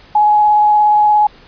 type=tone with vibrato; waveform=sine; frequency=841 Hz; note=G#5; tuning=22 cents sharp; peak=-7 dBFS; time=0.15-1.27 s; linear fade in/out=5 ms; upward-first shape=square; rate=17 Hz; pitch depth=8 cents each way; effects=pink hiss -43 dBFS RMS until 1.47 s + resampled to 11025 Hz